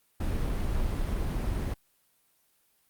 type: noise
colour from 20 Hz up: brown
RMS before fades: -29 dBFS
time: 0.2-1.74 s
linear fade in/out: 5 ms
effects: white hiss -69 dBFS RMS until 2.89 s + Opus 32 kbps